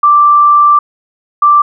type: tone pair in turn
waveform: sine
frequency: 1174.7 / 1174.7 Hz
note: D6 / D6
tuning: 0 / 0 cents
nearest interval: unison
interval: 0 cents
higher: neither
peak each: -3 dBFS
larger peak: neither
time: 0.03-0.79 / 1.42-1.62 s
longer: first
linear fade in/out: 5 ms
effects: none